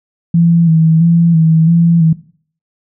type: tone with vibrato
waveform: sine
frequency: 164.81 Hz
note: E3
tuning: in tune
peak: -6 dBFS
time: 0.34-2.13 s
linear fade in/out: 5 ms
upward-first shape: square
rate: 1.5 Hz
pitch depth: 40 cents each way
effects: noise-tail reverb RT60 0.5 s tail -17 dB re dry